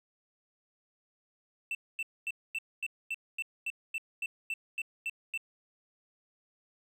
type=tone bursts; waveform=triangle; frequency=2672 Hz; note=E7; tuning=23 cents sharp; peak=-30 dBFS; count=14; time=1.71-5.376 s; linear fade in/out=2 ms; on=39 ms; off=240 ms; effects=none